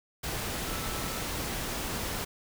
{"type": "tone in noise", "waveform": "sine", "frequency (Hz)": 1318.5, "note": "E6", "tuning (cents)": 0, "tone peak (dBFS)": -44, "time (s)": [0.67, 1.22], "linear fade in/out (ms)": 10, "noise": "pink", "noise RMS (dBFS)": -34, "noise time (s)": [0.23, 2.25], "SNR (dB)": -13, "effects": []}